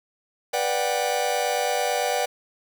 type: chord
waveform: 45% pulse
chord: G major seventh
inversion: first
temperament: just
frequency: 490 / 588 / 735 / 784 Hz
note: B4 / D5 / F#5 / G5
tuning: -14 / +2 / -12 / 0 cents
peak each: -28 dBFS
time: 0.53-2.26 s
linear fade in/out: 10 ms
effects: 8-bit